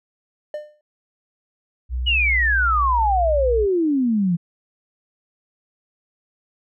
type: tone with exponential decay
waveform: triangle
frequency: 600 Hz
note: D5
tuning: 37 cents sharp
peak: -21 dBFS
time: 0.54-0.81 s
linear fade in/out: 2 ms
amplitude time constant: 57 ms
type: tone with pitch glide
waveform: sine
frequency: 62.2 to 60.46 Hz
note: B1 to B1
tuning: +13 to -36 cents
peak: -21 dBFS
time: 1.89-3.67 s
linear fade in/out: 50 ms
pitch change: -49 cents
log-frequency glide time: 2.05-3.08 s
type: exponential sweep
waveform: sine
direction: down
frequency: 2960 to 164.81 Hz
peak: -16 dBFS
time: 2.06-4.37 s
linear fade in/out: 20 ms
effects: none